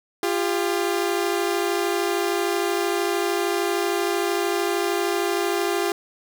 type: tone pair together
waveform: sawtooth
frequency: 347.1 / 400.2 Hz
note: F4 / G4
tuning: -11 / +36 cents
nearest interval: major second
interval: 247 cents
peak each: -20 dBFS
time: 0.23-5.92 s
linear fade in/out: 2 ms
effects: 8-bit